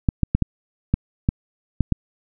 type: clicks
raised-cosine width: 5 ms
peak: -4 dBFS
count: 8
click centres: 0.088 / 0.233 / 0.35 / 0.423 / 0.94 / 1.289 / 1.807 / 1.923 s
effects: none